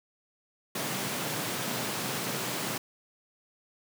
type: high-pass noise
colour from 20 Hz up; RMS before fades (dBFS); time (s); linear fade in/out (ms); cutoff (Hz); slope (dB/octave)
pink; -33; 0.75-2.78; 5; 120; 48
effects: none